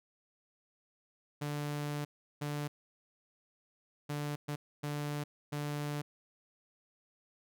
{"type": "tone bursts at uneven times", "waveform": "sawtooth", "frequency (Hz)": 146.83, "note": "D3", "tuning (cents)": 0, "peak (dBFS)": -31, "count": 6, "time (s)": [[1.41, 2.05], [2.41, 2.68], [4.09, 4.36], [4.48, 4.56], [4.83, 5.24], [5.52, 6.02]], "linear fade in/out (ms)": 10, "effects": []}